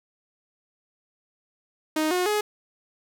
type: tone with pitch steps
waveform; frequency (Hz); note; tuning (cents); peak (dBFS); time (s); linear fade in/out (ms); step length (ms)
sawtooth; 311.1 / 361.5 / 420.1; D#4 / F#4 / G#4; 0 / -40 / +20; -18; 1.96-2.41; 5; 150
effects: none